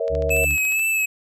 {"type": "chord", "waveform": "sine", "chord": "A# diminished", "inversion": "none", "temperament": "equal with one note detuned", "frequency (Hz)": [466.2, 554.4, 649.1], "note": ["A#4", "C#5", "E5"], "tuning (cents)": [0, 0, -27], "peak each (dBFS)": [-24, -26, -25], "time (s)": [0, 0.45], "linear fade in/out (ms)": 5}
{"type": "click train", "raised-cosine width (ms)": 0.2, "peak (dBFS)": -22, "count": 11, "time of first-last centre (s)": [0.08, 0.794], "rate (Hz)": 14}
{"type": "harmonic tone", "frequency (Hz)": 73, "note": "D2", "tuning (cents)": -10, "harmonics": [1, 2, 4], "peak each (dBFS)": [-24, -32, -38], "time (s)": [0.09, 0.58], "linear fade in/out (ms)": 50}
{"type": "tone with vibrato", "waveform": "square", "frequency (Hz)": 2594, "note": "E7", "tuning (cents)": -28, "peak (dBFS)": -19, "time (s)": [0.3, 1.06], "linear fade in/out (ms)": 10, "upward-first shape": "sine", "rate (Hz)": 2.2, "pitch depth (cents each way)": 35}
{"effects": []}